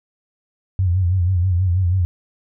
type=tone with vibrato; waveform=sine; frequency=90.7 Hz; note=F#2; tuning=34 cents flat; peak=-14 dBFS; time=0.79-2.05 s; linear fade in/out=0 ms; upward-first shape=sine; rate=6.2 Hz; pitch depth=91 cents each way; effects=none